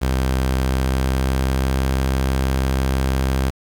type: tone with pitch glide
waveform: sawtooth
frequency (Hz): 65.2 to 66.11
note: C2 to C2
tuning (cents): -5 to +19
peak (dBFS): -13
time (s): 0.01-3.51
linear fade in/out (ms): 20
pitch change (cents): +24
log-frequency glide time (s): 0.55-1.82
effects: 7-bit